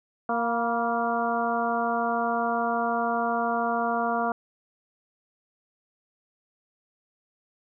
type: harmonic tone with a mistuned harmonic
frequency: 233.1 Hz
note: A#3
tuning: in tune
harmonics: 1 / 2 / 3 / 4 / 5 / 6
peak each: -31 / -32 / -27 / -32 / -31 / -33 dBFS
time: 0.29-4.32 s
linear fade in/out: 2 ms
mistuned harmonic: 4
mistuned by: +47 cents
effects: none